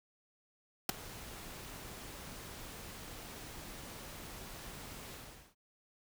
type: noise with ADSR envelope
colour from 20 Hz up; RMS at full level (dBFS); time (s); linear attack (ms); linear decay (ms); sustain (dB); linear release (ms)
pink; -25; 0.89-5.55; 4; 8; -23; 420
effects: none